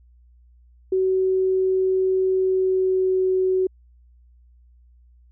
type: tone with pitch glide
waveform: sine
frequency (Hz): 376.6 to 374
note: F#4 to F#4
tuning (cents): +31 to +19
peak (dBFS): -17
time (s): 0.92-3.67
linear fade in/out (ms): 5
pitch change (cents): -12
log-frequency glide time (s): 2.31-3.27
effects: added 60 Hz sine -50 dBFS peak until 5.31 s